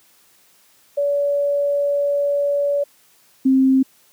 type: tone pair in turn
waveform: sine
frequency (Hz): 571 / 264.4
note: D5 / C4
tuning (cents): -49 / +18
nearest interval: octave + minor second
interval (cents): 1333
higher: first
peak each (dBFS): -16 / -11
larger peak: second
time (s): 0.97-2.84 / 3.45-3.83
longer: first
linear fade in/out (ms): 10
effects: white hiss -55 dBFS RMS until 4.12 s + high-pass 100 Hz 12 dB/octave